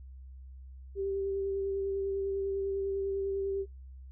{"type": "tone with vibrato", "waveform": "sine", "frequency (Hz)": 392, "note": "G4", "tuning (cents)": 0, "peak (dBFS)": -30, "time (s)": [0.95, 3.66], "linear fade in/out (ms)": 50, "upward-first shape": "sine", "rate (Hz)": 10, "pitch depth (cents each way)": 14, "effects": ["noise-tail reverb RT60 0.2 s tail -23 dB re dry", "added 65 Hz sine -45 dBFS peak until 4.11 s"]}